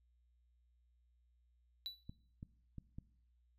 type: tone with exponential decay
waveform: triangle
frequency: 3951 Hz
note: B7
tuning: in tune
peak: -36 dBFS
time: 1.86-2.03 s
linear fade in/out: 0 ms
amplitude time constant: 36 ms
type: clicks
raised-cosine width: 5 ms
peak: -35 dBFS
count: 4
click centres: 2.095 / 2.429 / 2.783 / 2.985 s
effects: noise-tail reverb RT60 0.7 s tail -20 dB re dry + added 60 Hz sine -70 dBFS peak until 3.58 s